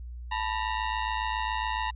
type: ring-modulated tone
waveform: sawtooth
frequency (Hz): 932.3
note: A#5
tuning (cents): 0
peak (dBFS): -21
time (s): 0.31-1.91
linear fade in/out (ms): 10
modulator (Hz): 53.6
effects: added 60 Hz sine -37 dBFS peak until 1.95 s + resampled to 8000 Hz